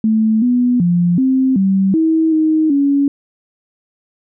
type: tone with pitch steps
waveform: sine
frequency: 219.4 / 246.2 / 174.4 / 262.3 / 192.9 / 321.5 / 313.8 / 281.2 Hz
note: A3 / B3 / F3 / C4 / G3 / E4 / D#4 / C#4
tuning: -5 / -5 / -2 / +4 / -28 / -43 / +15 / +25 cents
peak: -10 dBFS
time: 0.04-3.08 s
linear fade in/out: 2 ms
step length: 380 ms
effects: none